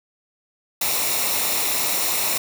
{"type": "noise with comb filter", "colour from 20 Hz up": "white", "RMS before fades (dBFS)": -22, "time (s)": [0.81, 2.38], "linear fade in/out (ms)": 5, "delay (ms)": 0.63, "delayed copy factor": -0.55, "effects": []}